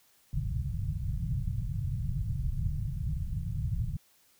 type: low-pass noise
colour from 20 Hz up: white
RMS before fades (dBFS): -32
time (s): 0.33-3.97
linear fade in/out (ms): 5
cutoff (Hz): 150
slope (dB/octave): 48
effects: white hiss -65 dBFS RMS until 4.39 s